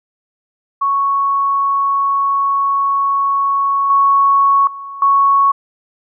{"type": "tone with level steps", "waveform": "sine", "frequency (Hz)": 1108.7, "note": "C#6", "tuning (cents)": 0, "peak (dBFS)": [-12, -8, -26, -8], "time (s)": [0.81, 5.52], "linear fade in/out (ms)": 10, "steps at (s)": [3.9, 4.67, 5.02], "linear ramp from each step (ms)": 2, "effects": []}